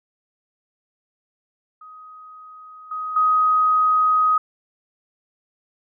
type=tone with level steps; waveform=sine; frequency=1256 Hz; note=D#6; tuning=16 cents sharp; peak=-39 / -25 / -14 dBFS; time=1.81-4.38 s; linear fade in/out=5 ms; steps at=2.91 / 3.16 s; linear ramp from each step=5 ms; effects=none